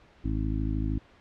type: harmonic tone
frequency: 53.1 Hz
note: G#1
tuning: 39 cents sharp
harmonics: 1 / 2 / 3 / 4 / 5 / 6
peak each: -29 / -32 / -38 / -39 / -34 / -37 dBFS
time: 0.24-0.99 s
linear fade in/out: 10 ms
effects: pink hiss -57 dBFS RMS until 1.2 s + low-pass 3000 Hz 12 dB/octave